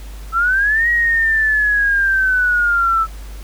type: linear two-way sweep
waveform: sine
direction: up then down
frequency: 1310 to 1906 to 1310 Hz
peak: -12 dBFS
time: 0.32-3.07 s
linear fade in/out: 50 ms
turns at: 0.89 s
effects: added 50 Hz sine -29 dBFS peak until 3.43 s + pink hiss -42 dBFS RMS until 3.43 s